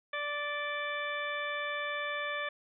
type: harmonic tone with a mistuned harmonic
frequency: 585 Hz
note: D5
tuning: 7 cents flat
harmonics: 1 / 2 / 3 / 4 / 5 / 6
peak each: -39 / -39 / -37 / -40 / -50 / -44 dBFS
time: 0.13-2.49 s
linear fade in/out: 5 ms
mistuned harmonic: 5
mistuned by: +42 cents
effects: none